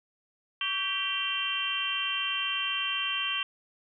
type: harmonic tone with a mistuned harmonic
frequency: 392 Hz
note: G4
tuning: in tune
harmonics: 3 / 4 / 5 / 6 / 7 / 8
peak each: -37 / -39 / -41 / -41 / -32 / -31 dBFS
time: 0.61-3.43 s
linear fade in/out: 2 ms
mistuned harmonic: 3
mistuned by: -60 cents
effects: none